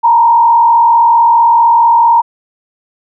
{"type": "tone with frequency modulation", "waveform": "sine", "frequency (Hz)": 932.3, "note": "A#5", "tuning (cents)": 0, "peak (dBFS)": -4, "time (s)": [0.03, 2.22], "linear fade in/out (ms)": 20, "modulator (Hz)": 44.5, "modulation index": 0.71, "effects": []}